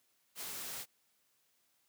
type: noise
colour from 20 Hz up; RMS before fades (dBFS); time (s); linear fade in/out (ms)
white; -43; 0.35-0.86; 50
effects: white hiss -75 dBFS RMS until 1.88 s + high-pass 100 Hz 12 dB/octave